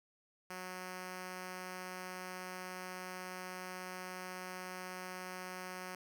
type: tone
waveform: 5% pulse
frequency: 183.6 Hz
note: F#3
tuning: 13 cents flat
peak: -32 dBFS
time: 0.5-5.95 s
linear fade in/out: 2 ms
effects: none